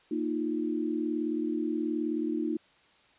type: chord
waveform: sine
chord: Bb suspended fourth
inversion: none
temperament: just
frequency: 233.1 / 310.8 / 349.6 Hz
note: Bb3 / Eb4 / F4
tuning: 0 / -2 / +2 cents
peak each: -34 / -30 / -34 dBFS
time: 0.11-2.57 s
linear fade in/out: 5 ms
effects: white hiss -62 dBFS RMS until 3.18 s + resampled to 8000 Hz